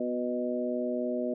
harmonic tone with a mistuned harmonic, 123.47 Hz, B2, in tune, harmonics 2 / 3 / 4 / 5, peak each -32 / -35 / -36 / -33 dBFS, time 0-1.34 s, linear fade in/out 5 ms, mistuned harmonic 3, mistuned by -19 cents, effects none

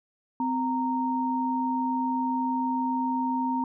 sine tone pair together, 257 / 927 Hz, C4 / A#5, -31 / -10 cents, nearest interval octave + minor seventh, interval 2221 cents, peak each -27 dBFS, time 0.4-3.64 s, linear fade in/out 2 ms, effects none

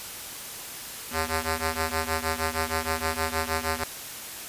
5% pulse ring-modulated tone, 160.8 Hz, E3, 43 cents flat, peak -12 dBFS, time 1.11-3.84 s, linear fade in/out 5 ms, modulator 238 Hz, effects white hiss -38 dBFS RMS until 4.48 s + resampled to 32000 Hz

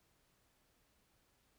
silence, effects pink hiss -75 dBFS RMS until 1.58 s

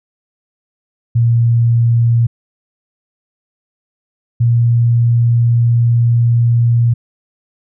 sine tone pair in turn, 117.2 / 118.08 Hz, A#2 / A#2, +10 / +23 cents, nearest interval unison, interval 13 cents, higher second, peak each -8 dBFS, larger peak neither, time 1.15-2.27 / 4.4-6.94 s, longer second, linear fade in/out 10 ms, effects none

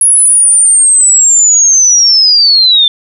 sine linear sweep, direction down, 10530 to 3520 Hz, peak -3 dBFS, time 0.01-2.88 s, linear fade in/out 2 ms, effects none

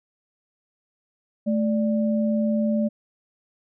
sine tone pair together, 217.7 / 586.6 Hz, A3 / D5, -18 / -2 cents, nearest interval octave + perfect fourth, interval 1716 cents, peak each -20 / -27 dBFS, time 1.46-2.89 s, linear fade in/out 20 ms, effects none

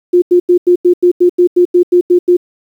sine tone bursts, 355.1 Hz, F4, 29 cents sharp, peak -4 dBFS, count 13, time 0.13-2.369 s, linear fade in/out 10 ms, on 91 ms, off 88 ms, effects 7-bit

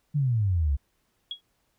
sine exponential sweep, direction down, 152.9 to 65.8 Hz, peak -21 dBFS, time 0.14-0.77 s, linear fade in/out 20 ms
sine tone with exponential decay, 3322 Hz, G#7, in tune, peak -27 dBFS, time 1.31-1.41 s, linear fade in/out 2 ms, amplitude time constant 21 ms
effects pink hiss -72 dBFS RMS until 1.78 s

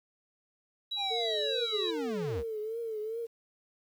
sine tone, 3900 Hz, B7, 23 cents flat, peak -31 dBFS, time 0.91-1.91 s, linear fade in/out 10 ms
square linear sweep, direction down, 830.6 to 55 Hz, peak -35 dBFS, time 0.96-2.44 s, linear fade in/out 50 ms
sine tone with vibrato, 444.9 Hz, A4, 19 cents sharp, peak -33 dBFS, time 1.1-3.27 s, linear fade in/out 20 ms, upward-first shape triangle, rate 2.5 Hz, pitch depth 99 cents each way
effects low-pass 6000 Hz 12 dB/octave + 10-bit

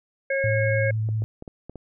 harmonic tone, 544 Hz, C#5, 33 cents flat, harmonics 1 / 3 / 4, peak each -23 / -28 / -29 dBFS, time 0.3-0.91 s, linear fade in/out 5 ms
sine tone with vibrato, 109.3 Hz, A2, 11 cents flat, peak -22 dBFS, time 0.44-1.24 s, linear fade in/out 0 ms, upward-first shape triangle, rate 10 Hz, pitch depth 15 cents each way
clicks, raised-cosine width 2 ms, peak -24 dBFS, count 6, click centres 1.089 / 1.221 / 1.424 / 1.478 / 1.696 / 1.757 s
effects none

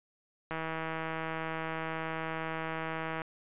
click train, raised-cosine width 0.5 ms, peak -21 dBFS, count 437, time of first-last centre 0.51-3.218 s, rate 161 Hz, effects resampled to 8000 Hz

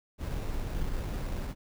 brown noise with sample-and-hold, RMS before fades -33 dBFS, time 0.18-1.55 s, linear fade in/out 50 ms, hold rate 3150 Hz, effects none

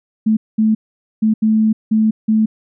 sine tone bursts at uneven times, 218.2 Hz, A3, 14 cents flat, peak -10 dBFS, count 6, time 0.26-0.37 / 0.58-0.75 / 1.22-1.34 / 1.42-1.73 / 1.91-2.11 / 2.28-2.46 s, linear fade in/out 10 ms, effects none

